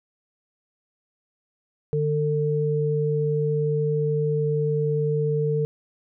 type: tone pair together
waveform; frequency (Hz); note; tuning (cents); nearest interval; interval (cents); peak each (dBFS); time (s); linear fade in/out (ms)
sine; 149.6 / 448.3; D3 / A4; +32 / +32; octave + perfect fifth; 1900; -23; 1.93-5.65; 0
effects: none